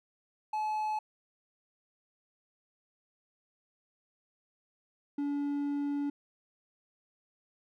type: tone pair in turn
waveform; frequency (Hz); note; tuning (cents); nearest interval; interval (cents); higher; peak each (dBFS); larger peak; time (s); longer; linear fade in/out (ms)
triangle; 858 / 286.3; A5 / D4; -44 / -44; octave + perfect fifth; 1900; first; -28; neither; 0.53-0.99 / 5.18-6.1; second; 5
effects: none